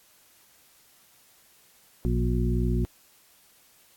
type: harmonic tone with a mistuned harmonic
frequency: 59.9 Hz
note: A#1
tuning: 48 cents sharp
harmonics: 1 / 2 / 3 / 4 / 6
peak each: -25 / -28 / -30 / -31 / -33 dBFS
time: 2.05-2.85 s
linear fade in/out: 0 ms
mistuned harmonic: 1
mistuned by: -100 cents
effects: white hiss -59 dBFS RMS until 3.96 s + AAC 64 kbps